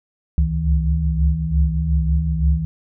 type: tone cluster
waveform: sine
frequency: 67 / 69.4 / 72.7 / 160.2 Hz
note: C2 / C#2 / D2 / E3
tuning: +42 / +3 / -17 / -49 cents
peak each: -21 dBFS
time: 0.38-2.65 s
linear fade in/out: 0 ms
effects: none